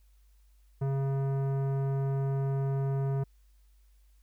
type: tone with tanh clipping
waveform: sine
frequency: 136.5 Hz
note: C#3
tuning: 26 cents flat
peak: -29 dBFS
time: 0.81-3.24 s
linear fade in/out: 10 ms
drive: 15 dB
effects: added 50 Hz sine -58 dBFS peak until 4.22 s + white hiss -74 dBFS RMS until 4.22 s